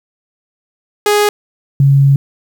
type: tone pair in turn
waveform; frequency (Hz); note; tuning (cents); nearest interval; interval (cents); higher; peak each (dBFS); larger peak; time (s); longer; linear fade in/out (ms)
sawtooth / sine; 415.3 / 138.59; G#4 / C#3; 0 / 0; octave + perfect fifth; 1900; first; -5; neither; 1.06-1.29 / 1.8-2.16; second; 2
effects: 7-bit